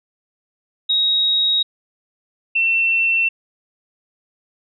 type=tone pair in turn; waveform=sine; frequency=3788 / 2696 Hz; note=A#7 / E7; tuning=+27 / +38 cents; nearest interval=tritone; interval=589 cents; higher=first; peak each=-14 dBFS; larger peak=neither; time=0.89-1.63 / 2.55-3.29 s; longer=neither; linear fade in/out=10 ms; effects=none